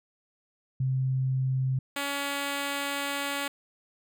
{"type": "tone pair in turn", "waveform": ["sine", "5% pulse"], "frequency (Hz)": [131.1, 282], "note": ["C3", "C#4"], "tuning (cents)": [4, 30], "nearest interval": "octave + minor second", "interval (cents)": 1326, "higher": "second", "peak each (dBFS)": [-24, -18], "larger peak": "second", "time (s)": [[0.8, 1.79], [1.96, 3.48]], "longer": "second", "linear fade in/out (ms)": 5, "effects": []}